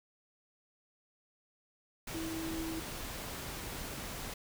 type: tone in noise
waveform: sine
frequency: 324.5 Hz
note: E4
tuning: 27 cents flat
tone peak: -37 dBFS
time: 2.14-2.8 s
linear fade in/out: 5 ms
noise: pink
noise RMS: -42 dBFS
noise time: 2.07-4.34 s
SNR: +2 dB
effects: none